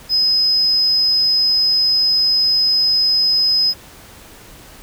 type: tone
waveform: triangle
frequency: 5060 Hz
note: D#8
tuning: 28 cents sharp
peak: -9 dBFS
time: 0.09-3.74 s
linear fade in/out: 50 ms
effects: tanh soft clip ceiling -10 dBFS + pink hiss -41 dBFS RMS until 4.82 s